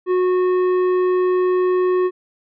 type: tone with tanh clipping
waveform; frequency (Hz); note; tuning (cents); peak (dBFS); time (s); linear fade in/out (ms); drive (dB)
sine; 365.6; F#4; -21; -16; 0.06-2.11; 50; 10
effects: none